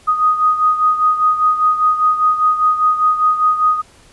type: beating tone pair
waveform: sine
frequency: 1244.5 / 1249.5 Hz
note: D#6 / D#6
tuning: 0 / +7 cents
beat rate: 5 Hz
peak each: -12 / -18 dBFS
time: 0.07-3.82 s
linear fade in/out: 20 ms
effects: pink hiss -47 dBFS RMS until 4.12 s + resampled to 24000 Hz